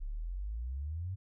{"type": "exponential sweep", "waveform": "sine", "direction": "up", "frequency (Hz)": [33.06, 98], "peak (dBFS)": -35, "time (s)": [0, 1.16], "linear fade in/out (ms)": 20, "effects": []}